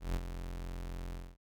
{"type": "tone with ADSR envelope", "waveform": "40% pulse", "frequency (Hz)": 43.65, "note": "F1", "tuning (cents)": 0, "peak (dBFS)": -29, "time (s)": [0, 1.37], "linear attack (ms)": 150, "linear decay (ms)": 46, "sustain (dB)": -9, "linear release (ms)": 240, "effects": []}